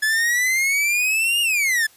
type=exponential two-way sweep; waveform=45% pulse; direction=up then down; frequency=1714 to 2864 to 1714 Hz; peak=-17 dBFS; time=0.02-1.87 s; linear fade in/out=10 ms; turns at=1.41 s; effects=white hiss -52 dBFS RMS until 1.96 s + resampled to 32000 Hz